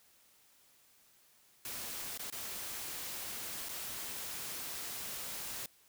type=noise with dropouts; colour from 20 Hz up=white; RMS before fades=-42 dBFS; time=1.65-5.66 s; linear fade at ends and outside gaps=2 ms; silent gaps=2.176-2.194 / 2.301-2.324 / 3.687-3.691 s; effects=white hiss -66 dBFS RMS until 5.88 s